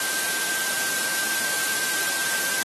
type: tone in noise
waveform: sine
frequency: 1568 Hz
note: G6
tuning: in tune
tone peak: -30 dBFS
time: 0-2.63 s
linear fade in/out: 2 ms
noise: white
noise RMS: -26 dBFS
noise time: 0-2.63 s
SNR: -7 dB
effects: high-pass 200 Hz 12 dB/octave + AAC 32 kbps